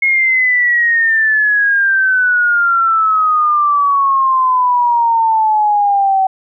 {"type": "exponential sweep", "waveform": "sine", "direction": "down", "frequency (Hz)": [2167, 759], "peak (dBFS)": -9, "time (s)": [0.02, 6.27], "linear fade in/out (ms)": 5, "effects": []}